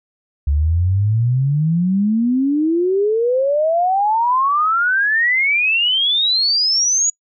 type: exponential sweep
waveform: sine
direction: up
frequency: 69.3 to 6870 Hz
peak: -13 dBFS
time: 0.47-7.1 s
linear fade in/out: 5 ms
effects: noise-tail reverb RT60 0.1 s tail -24 dB re dry